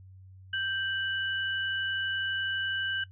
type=tone pair together; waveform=sine; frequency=1568 / 2960 Hz; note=G6 / F#7; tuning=0 / 0 cents; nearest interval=major seventh; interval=1100 cents; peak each=-30 / -33 dBFS; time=0.53-3.04 s; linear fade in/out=5 ms; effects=noise-tail reverb RT60 0.1 s tail -18 dB re dry + added 94 Hz sine -48 dBFS peak until 3.11 s